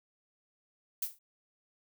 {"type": "noise with exponential decay", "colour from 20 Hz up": "violet", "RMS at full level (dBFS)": -29, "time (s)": [1.02, 1.19], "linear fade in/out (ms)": 5, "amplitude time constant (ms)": 35, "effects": []}